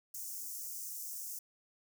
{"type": "high-pass noise", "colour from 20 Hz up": "white", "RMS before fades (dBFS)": -43, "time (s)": [0.14, 1.39], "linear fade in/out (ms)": 5, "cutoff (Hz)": 5600, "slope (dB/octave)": 48, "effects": []}